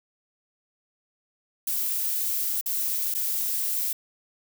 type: noise with dropouts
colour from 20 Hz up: violet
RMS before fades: -27 dBFS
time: 1.67-3.93 s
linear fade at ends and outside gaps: 5 ms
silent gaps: 2.612-2.659 / 3.141-3.148 s
effects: none